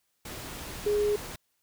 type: tone in noise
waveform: sine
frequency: 415.3 Hz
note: G#4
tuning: in tune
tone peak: -23 dBFS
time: 0.86-1.16 s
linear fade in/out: 5 ms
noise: pink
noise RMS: -40 dBFS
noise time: 0.25-1.36 s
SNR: +14 dB
effects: white hiss -75 dBFS RMS until 1.62 s